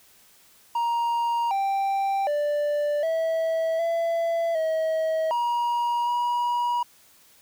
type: tone with pitch steps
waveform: triangle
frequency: 939 / 785 / 588 / 651 / 670 / 639 / 953 / 963 Hz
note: A#5 / G5 / D5 / E5 / E5 / D#5 / A#5 / B5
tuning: +12 / +2 / +2 / -22 / +28 / +46 / +38 / -44 cents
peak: -20 dBFS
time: 0.75-6.83 s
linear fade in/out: 5 ms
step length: 760 ms
effects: white hiss -56 dBFS RMS until 7.41 s